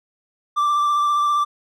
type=tone with vibrato; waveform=triangle; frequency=1174.7 Hz; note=D6; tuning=in tune; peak=-14 dBFS; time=0.56-1.45 s; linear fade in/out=20 ms; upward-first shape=triangle; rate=15 Hz; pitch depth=22 cents each way; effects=none